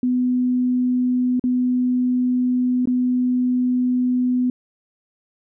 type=tone with dropouts; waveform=sine; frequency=250 Hz; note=B3; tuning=21 cents sharp; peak=-16 dBFS; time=0.03-4.5 s; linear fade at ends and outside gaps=2 ms; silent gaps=1.396-1.439 / 2.856-2.873 s; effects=none